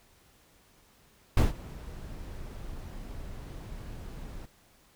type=noise with ADSR envelope; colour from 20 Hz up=brown; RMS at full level=-19 dBFS; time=1.37-4.46 s; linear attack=3 ms; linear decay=150 ms; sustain=-22 dB; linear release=9 ms; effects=pink hiss -62 dBFS RMS until 4.95 s